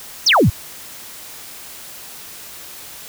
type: exponential sweep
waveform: sine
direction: down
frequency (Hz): 6670 to 76.4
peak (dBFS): -9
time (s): 0.26-0.5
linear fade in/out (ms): 10
effects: white hiss -36 dBFS RMS until 3.08 s